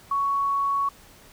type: tone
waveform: sine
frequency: 1115 Hz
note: C#6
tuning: 10 cents sharp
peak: -21 dBFS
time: 0.11-0.89 s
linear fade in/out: 5 ms
effects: pink hiss -51 dBFS RMS until 1.32 s